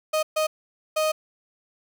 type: tone bursts at uneven times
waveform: 35% pulse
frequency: 622.3 Hz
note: D#5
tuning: in tune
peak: -19 dBFS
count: 3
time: 0.13-0.23 / 0.36-0.47 / 0.96-1.12 s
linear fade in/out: 10 ms
effects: 10-bit